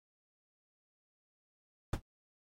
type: noise with exponential decay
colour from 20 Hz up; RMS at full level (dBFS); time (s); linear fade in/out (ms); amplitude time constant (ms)
brown; -24; 1.93-2.02; 5; 18
effects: MP3 64 kbps